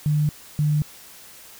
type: tone pair in turn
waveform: sine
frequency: 150 / 150 Hz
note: D3 / D3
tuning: +37 / +37 cents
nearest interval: unison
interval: 0 cents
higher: neither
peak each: -17 dBFS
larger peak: neither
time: 0.06-0.29 / 0.59-0.82 s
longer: neither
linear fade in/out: 0 ms
effects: white hiss -45 dBFS RMS until 1.59 s